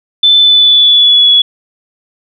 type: tone with pitch glide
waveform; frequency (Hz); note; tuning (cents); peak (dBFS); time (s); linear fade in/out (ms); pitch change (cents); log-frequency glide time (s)
sine; 3520 to 3384; A7 to G#7; 0 to +32; -3; 0.23-1.42; 5; -68; 0.39-1.31
effects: none